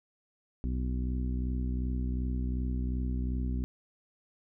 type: harmonic tone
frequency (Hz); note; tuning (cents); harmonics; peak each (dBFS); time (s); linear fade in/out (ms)
62.7; B1; +27; 1 / 2 / 3 / 4 / 5 / 6; -30 / -39 / -40 / -38 / -49 / -51; 0.64-3.64; 0
effects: none